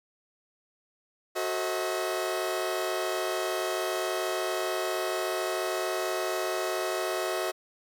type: chord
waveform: sawtooth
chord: F# diminished seventh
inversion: none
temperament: just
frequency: 370 / 444 / 532.8 / 639.4 Hz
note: F#4 / A4 / C5 / Eb5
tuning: 0 / +16 / +31 / +47 cents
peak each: -28 / -34 / -33 / -28 dBFS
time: 1.35-7.52 s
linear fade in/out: 20 ms
effects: none